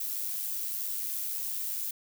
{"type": "noise with amplitude modulation", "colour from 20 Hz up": "violet", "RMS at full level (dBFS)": -32, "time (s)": [0, 1.91], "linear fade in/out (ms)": 5, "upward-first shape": "sine", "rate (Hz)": 103, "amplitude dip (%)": 40, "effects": []}